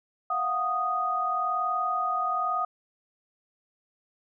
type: tone cluster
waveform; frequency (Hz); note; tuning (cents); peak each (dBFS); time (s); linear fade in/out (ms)
sine; 694 / 735 / 1241; F5 / F#5 / D#6; -11 / -12 / -5; -35 / -31 / -26; 0.3-2.65; 5
effects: none